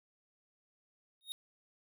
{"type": "tone with exponential growth", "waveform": "square", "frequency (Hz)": 3729, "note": "A#7", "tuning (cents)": 0, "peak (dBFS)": -35, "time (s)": [1.21, 1.32], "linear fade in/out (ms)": 0, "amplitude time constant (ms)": 22, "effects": []}